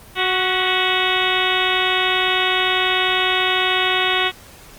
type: harmonic tone with a mistuned harmonic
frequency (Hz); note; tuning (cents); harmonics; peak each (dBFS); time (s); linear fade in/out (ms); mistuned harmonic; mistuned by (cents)
370; F#4; 0; 1 / 2 / 3 / 4 / 5 / 6 / 7 / 8 / 9 / 10; -25 / -25 / -25 / -25 / -25 / -25 / -25 / -25 / -25 / -25; 0.15-4.32; 50; 5; +65
effects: pink hiss -43 dBFS RMS until 4.78 s + Opus 32 kbps